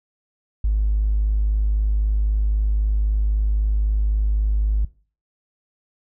triangle tone, 51.91 Hz, G#1, in tune, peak -12 dBFS, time 0.64-4.85 s, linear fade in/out 5 ms, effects noise-tail reverb RT60 0.4 s tail -24 dB re dry + tanh soft clip ceiling -14 dBFS

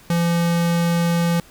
square tone, 170.3 Hz, F3, 43 cents flat, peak -17 dBFS, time 0.1-1.4 s, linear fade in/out 2 ms, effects pink hiss -48 dBFS RMS until 1.5 s

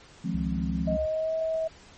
sine chord, F minor seventh, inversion third, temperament just, 157.15 / 174.61 / 209.5 / 261.9 Hz, Eb3 / F3 / Ab3 / C4, +18 / 0 / +15 / +2 cents, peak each -35 / -29 / -32 / -35 dBFS, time 0.24-0.97 s, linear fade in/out 10 ms
sine tone with vibrato, 68.6 Hz, C#2, 17 cents flat, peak -32 dBFS, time 0.34-1.06 s, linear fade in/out 5 ms, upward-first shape sine, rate 4.5 Hz, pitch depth 43 cents each way
sine tone with pitch glide, 625 to 642.9 Hz, D#5 to E5, +8 to -43 cents, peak -25 dBFS, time 0.87-1.68 s, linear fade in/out 10 ms, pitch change +49 cents, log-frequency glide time 1.05-1.34 s
effects pink hiss -52 dBFS RMS until 1.97 s + MP3 32 kbps

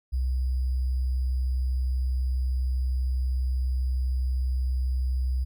sine tone with sample-and-hold, 63.8 Hz, C2, 43 cents flat, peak -23 dBFS, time 0.12-5.45 s, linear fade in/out 20 ms, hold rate 4900 Hz, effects none

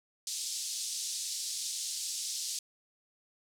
pink band-pass noise, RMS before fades -37 dBFS, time 0.27-2.59 s, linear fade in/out 2 ms, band 4300 to 9200 Hz, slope 24 dB/octave, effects none

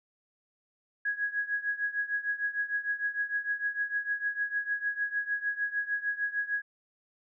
sine tone with tremolo, 1661.2 Hz, G#6, in tune, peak -25 dBFS, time 1.05-6.62 s, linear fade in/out 5 ms, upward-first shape triangle, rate 6.6 Hz, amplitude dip 90%, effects none

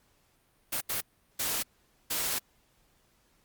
white noise bursts at uneven times, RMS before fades -31 dBFS, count 4, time 0.72-0.81 / 0.89-1.01 / 1.39-1.63 / 2.1-2.39 s, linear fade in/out 10 ms, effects pink hiss -68 dBFS RMS until 3.44 s + Opus 48 kbps

